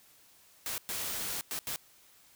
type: noise bursts at uneven times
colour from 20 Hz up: white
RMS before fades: -36 dBFS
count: 4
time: 0.66-0.78 / 0.89-1.41 / 1.51-1.59 / 1.67-1.76 s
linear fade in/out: 0 ms
effects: white hiss -61 dBFS RMS until 2.35 s